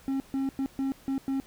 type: tone bursts at uneven times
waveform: triangle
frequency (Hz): 270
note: C#4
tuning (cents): -45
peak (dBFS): -24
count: 6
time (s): 0.08-0.2 / 0.34-0.49 / 0.59-0.66 / 0.79-0.92 / 1.08-1.18 / 1.28-1.4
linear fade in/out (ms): 0
effects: pink hiss -55 dBFS RMS until 1.46 s